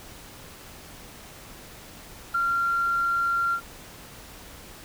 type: tone with ADSR envelope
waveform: sine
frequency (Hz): 1380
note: F6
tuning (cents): -21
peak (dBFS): -19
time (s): 2.34-3.61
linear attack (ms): 11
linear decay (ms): 7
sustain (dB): -2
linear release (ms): 79
effects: tanh soft clip ceiling -15 dBFS + pink hiss -45 dBFS RMS until 4.84 s

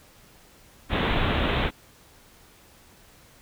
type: low-pass noise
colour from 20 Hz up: pink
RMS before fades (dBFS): -24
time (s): 0.89-1.71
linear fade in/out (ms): 50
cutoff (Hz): 3800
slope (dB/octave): 96
effects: pink hiss -54 dBFS RMS until 3.41 s

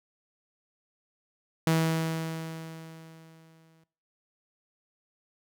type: tone with exponential decay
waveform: sawtooth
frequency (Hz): 162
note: E3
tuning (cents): -30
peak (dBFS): -17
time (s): 1.67-3.84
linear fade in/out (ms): 2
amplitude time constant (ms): 470
effects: noise-tail reverb RT60 0.5 s tail -20 dB re dry

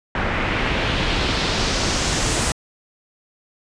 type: noise with low-pass filter sweep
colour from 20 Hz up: pink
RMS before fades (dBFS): -21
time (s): 0.15-2.52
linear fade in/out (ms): 2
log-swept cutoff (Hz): 1900 to 8900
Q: 1.6
effects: resampled to 22050 Hz

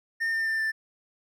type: tone with pitch steps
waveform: triangle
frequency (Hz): 1819 / 1803.3 / 1787.8 / 1772.3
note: A#6 / A6 / A6 / A6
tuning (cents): -43 / +42 / +27 / +12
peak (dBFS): -23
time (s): 0.2-0.72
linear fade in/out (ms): 20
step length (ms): 130
effects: none

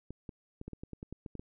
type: clicks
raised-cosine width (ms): 3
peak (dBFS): -29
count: 12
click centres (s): 0.106 / 0.292 / 0.614 / 0.68 / 0.733 / 0.835 / 0.933 / 1.029 / 1.126 / 1.262 / 1.353 / 1.395
effects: none

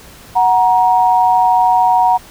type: tone pair together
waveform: sine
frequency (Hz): 740 / 942.3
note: F#5 / A#5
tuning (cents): 0 / +18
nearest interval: major third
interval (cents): 418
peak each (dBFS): -11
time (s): 0.35-2.18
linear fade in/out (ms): 20
effects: pink hiss -39 dBFS RMS until 2.3 s

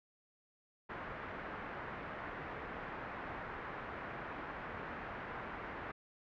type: low-pass noise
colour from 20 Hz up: white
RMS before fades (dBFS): -45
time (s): 0.89-5.92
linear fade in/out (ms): 10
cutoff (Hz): 1800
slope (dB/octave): 24
effects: none

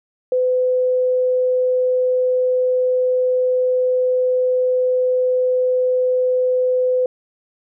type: tone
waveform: sine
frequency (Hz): 506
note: B4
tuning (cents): +42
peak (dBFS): -14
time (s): 0.32-7.06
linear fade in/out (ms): 2
effects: none

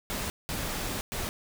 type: noise bursts at uneven times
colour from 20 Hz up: pink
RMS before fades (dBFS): -33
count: 3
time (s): 0.1-0.3 / 0.49-1.01 / 1.12-1.29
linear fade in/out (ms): 0
effects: none

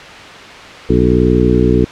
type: harmonic tone with a mistuned harmonic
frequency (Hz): 61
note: B1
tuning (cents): -21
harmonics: 1 / 2 / 3 / 4 / 5 / 6 / 7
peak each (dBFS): -16 / -16 / -16 / -16 / -16 / -16 / -16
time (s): 0.89-1.85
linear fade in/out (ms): 10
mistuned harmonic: 7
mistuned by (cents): +39
effects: white hiss -31 dBFS RMS until 1.91 s + low-pass 3000 Hz 12 dB/octave

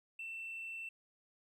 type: tone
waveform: triangle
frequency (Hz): 2682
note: E7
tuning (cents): +29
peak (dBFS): -39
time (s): 0.19-0.89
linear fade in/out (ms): 5
effects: tanh soft clip ceiling -38 dBFS

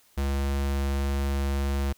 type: tone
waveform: square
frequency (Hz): 69.3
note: C#2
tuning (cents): 0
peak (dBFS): -25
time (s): 0.17-1.93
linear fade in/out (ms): 10
effects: white hiss -61 dBFS RMS until 1.97 s

